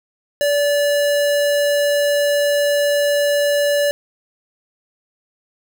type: tone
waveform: square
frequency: 578 Hz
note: D5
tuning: 28 cents flat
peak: -15 dBFS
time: 0.41-3.91 s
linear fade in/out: 0 ms
effects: none